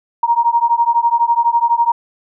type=beating tone pair; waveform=sine; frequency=932.3 / 944.3 Hz; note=A#5 / A#5; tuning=0 / +22 cents; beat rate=12 Hz; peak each=-14 dBFS; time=0.23-1.92 s; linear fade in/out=5 ms; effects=none